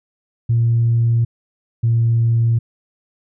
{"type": "tone pair in turn", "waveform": "sine", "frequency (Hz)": [116.54, 115.73], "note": ["A#2", "A#2"], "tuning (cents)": [0, -12], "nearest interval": "unison", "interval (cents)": 12, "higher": "first", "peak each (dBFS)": -11, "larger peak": "neither", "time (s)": [[0.49, 1.25], [1.83, 2.59]], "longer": "neither", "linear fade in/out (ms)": 10, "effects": ["tanh soft clip ceiling -8 dBFS"]}